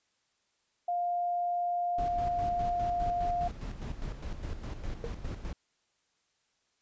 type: tone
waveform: sine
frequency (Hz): 703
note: F5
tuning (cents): +11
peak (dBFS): -28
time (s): 0.88-3.48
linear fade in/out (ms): 5
type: noise with tremolo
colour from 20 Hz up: brown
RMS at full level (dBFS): -36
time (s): 1.98-5.53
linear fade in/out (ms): 5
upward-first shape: square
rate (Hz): 4.9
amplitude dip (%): 55
type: tone with exponential decay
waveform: sine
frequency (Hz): 466.2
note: A#4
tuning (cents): 0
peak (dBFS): -30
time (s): 5.04-5.12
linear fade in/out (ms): 0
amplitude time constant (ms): 16
effects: white hiss -75 dBFS RMS until 6.81 s + resampled to 16000 Hz